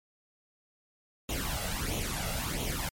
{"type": "noise with flanger", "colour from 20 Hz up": "pink", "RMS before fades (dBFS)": -33, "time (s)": [1.29, 2.89], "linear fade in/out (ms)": 2, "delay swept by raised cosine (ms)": [0.3, 1.5], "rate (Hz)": 1.5, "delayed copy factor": 0.7, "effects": ["MP3 64 kbps"]}